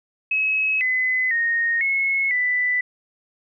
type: tone with pitch steps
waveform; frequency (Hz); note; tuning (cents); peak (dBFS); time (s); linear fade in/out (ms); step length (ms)
sine; 2567 / 2025 / 1857 / 2182 / 1987; E7 / B6 / A#6 / C#7 / B6; -47 / +43 / -7 / -28 / +10; -18; 0.31-2.81; 5; 500
effects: none